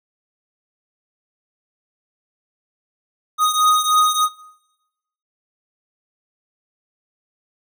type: beating tone pair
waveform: square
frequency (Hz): 1244.5 / 1247.8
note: D#6 / D#6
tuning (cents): 0 / +5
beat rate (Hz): 3.3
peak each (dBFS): -16 / -19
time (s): 3.38-4.29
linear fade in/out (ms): 50
effects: noise-tail reverb RT60 1.0 s tail -22 dB re dry